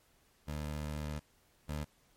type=tone pair in turn; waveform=20% pulse; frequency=75.1 / 74.78 Hz; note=D2 / D2; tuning=+39 / +32 cents; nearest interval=unison; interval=7 cents; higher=first; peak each=-32 / -31 dBFS; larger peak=second; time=0.47-1.2 / 1.68-1.85 s; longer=first; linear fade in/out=20 ms; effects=pink hiss -69 dBFS RMS until 2.16 s + MP3 64 kbps